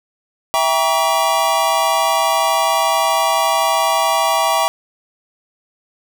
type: chord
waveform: square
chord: E diminished seventh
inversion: none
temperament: just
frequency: 659.3 / 791.1 / 949.3 / 1139.2 Hz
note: E5 / G5 / Bb5 / Db6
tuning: 0 / +16 / +31 / +47 cents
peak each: -20 dBFS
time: 0.54-4.68 s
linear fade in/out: 0 ms
effects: none